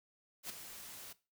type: noise with ADSR envelope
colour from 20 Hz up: white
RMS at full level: -41 dBFS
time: 0.43-1.13 s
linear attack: 67 ms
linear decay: 7 ms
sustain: -9 dB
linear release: 7 ms
effects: noise-tail reverb RT60 0.3 s tail -18 dB re dry